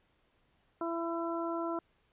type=harmonic tone; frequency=334.9 Hz; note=E4; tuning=27 cents sharp; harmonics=1 / 2 / 3 / 4; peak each=-35 / -38 / -40 / -41 dBFS; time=0.81-1.79 s; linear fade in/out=2 ms; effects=pink hiss -72 dBFS RMS until 2.12 s + resampled to 8000 Hz